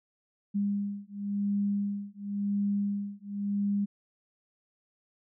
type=beating tone pair; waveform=sine; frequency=201.6 / 202.54 Hz; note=G3 / G#3; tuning=+49 / -43 cents; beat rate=0.94 Hz; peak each=-31 dBFS; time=0.54-3.86 s; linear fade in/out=20 ms; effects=none